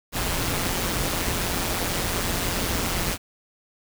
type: noise with amplitude modulation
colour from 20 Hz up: pink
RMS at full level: -23 dBFS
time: 0.12-3.18 s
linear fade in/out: 50 ms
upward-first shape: sine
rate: 177 Hz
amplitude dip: 60%
effects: none